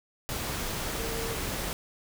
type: tone in noise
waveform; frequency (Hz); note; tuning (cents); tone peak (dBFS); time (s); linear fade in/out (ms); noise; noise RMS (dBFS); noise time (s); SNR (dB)
sine; 455.4; A#4; -40; -36; 0.99-1.35; 0; pink; -33; 0.29-1.73; -6
effects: none